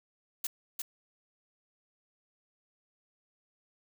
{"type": "noise with echo", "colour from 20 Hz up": "blue", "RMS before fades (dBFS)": -33, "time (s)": [0.44, 0.47], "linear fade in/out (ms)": 5, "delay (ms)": 350, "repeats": 1, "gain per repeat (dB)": -3, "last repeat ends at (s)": 0.82, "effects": []}